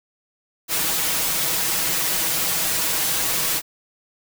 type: noise with comb filter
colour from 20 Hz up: white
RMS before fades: -22 dBFS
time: 0.68-3.62 s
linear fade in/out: 50 ms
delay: 6.2 ms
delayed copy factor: +0.75
effects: none